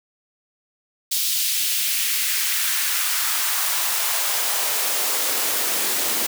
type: noise with high-pass filter sweep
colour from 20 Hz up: white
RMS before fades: -22 dBFS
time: 1.11-6.27 s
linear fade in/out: 10 ms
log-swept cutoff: 3800 to 240 Hz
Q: 1.3
effects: none